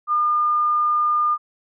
sine tone, 1210 Hz, D#6, 49 cents flat, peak -16 dBFS, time 0.07-1.38 s, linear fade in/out 50 ms, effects none

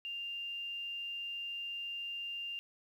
sine tone with quantisation, 2794 Hz, F7, in tune, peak -38 dBFS, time 0.05-2.59 s, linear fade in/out 0 ms, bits 11, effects none

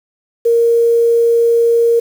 sine tone with quantisation, 466.2 Hz, A#4, in tune, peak -8 dBFS, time 0.45-2 s, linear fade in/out 10 ms, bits 6, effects none

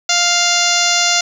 harmonic tone with a mistuned harmonic, 699 Hz, F5, 1 cent sharp, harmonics 1 / 2 / 3 / 4 / 5 / 6 / 7 / 8 / 9 / 10, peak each -21 / -21 / -21 / -21 / -21 / -21 / -21 / -21 / -21 / -21 dBFS, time 0.09-1.21 s, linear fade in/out 5 ms, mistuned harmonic 9, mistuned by -16 cents, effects 7-bit

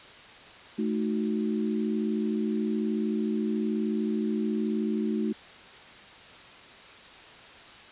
sine chord, D# diminished, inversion second, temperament equal with one note detuned, 217.5 / 311.1 / 370 Hz, A3 / D#4 / F#4, -20 / 0 / 0 cents, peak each -27 / -32 / -33 dBFS, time 0.78-5.33 s, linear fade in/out 10 ms, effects white hiss -48 dBFS RMS until 7.91 s + resampled to 8000 Hz

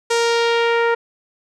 sawtooth tone with low-pass filter sweep, 466.2 Hz, A#4, in tune, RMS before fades -17 dBFS, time 0.1-0.95 s, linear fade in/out 10 ms, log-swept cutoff 7600 to 1700 Hz, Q 1.4, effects none

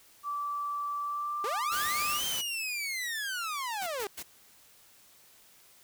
sine tone with pitch glide, 1161 to 1191.6 Hz, D6 to D6, -20 to +25 cents, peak -31 dBFS, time 0.23-2.21 s, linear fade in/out 50 ms, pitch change +45 cents, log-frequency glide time 1.04-1.53 s
sawtooth linear two-way sweep, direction up then down, 380 to 3167 to 380 Hz, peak -29 dBFS, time 1.44-4.07 s, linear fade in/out 2 ms, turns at 2.25 s
white noise, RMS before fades -36 dBFS, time 1.71-2.42 s, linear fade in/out 20 ms
white noise bursts, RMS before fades -40 dBFS, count 3, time 3.81-4.23 s, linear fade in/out 10 ms, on 60 ms, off 120 ms
effects white hiss -59 dBFS RMS until 5.83 s

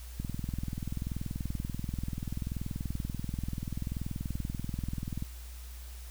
click train, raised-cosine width 5 ms, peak -22 dBFS, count 105, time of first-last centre 0.2-5.224 s, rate 20.7 Hz, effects added 60 Hz sine -42 dBFS peak until 6.1 s + white hiss -53 dBFS RMS until 6.1 s

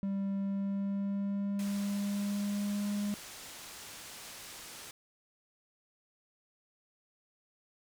triangle tone with pitch glide, 196.6 to 205.1 Hz, G3 to G#3, +5 to -21 cents, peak -29 dBFS, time 0.03-3.14 s, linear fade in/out 0 ms, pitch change +74 cents, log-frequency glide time 0.36-2.99 s
white low-pass noise, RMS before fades -48 dBFS, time 1.59-4.91 s, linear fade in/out 2 ms, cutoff 9200 Hz, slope 12 dB/octave
effects none

